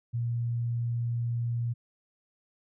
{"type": "tone", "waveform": "sine", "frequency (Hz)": 118.3, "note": "A#2", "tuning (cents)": 26, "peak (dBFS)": -27, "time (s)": [0.13, 1.74], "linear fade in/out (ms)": 20, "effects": []}